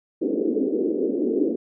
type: band-pass noise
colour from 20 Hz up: pink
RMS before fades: -23 dBFS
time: 0.21-1.56 s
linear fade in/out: 10 ms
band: 250 to 460 Hz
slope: 48 dB/octave
effects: none